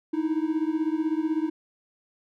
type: beating tone pair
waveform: triangle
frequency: 308.9 / 324.9 Hz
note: D#4 / E4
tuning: -12 / -25 cents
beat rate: 16 Hz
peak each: -24 / -25 dBFS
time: 0.13-1.5 s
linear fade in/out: 10 ms
effects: none